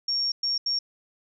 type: tone bursts at uneven times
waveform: sine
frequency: 5530 Hz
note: F8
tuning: 18 cents flat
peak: -23 dBFS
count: 3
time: 0.08-0.32 / 0.43-0.58 / 0.66-0.79 s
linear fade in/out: 5 ms
effects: none